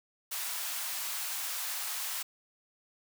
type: high-pass noise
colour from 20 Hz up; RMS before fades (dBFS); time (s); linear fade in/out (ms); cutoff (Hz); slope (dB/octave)
white; -36; 0.31-2.23; 10; 720; 24
effects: none